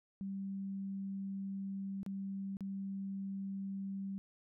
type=tone with dropouts; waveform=sine; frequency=195.2 Hz; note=G3; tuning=7 cents flat; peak=-38 dBFS; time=0.21-4.18 s; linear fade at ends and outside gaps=0 ms; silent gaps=2.031-2.063 / 2.569-2.607 s; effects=none